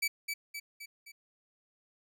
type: tone with echo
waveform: sawtooth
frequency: 2300 Hz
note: D7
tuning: 37 cents flat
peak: -25 dBFS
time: 0.02-0.08 s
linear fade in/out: 10 ms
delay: 260 ms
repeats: 4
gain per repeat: -5 dB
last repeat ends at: 1.12 s
effects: none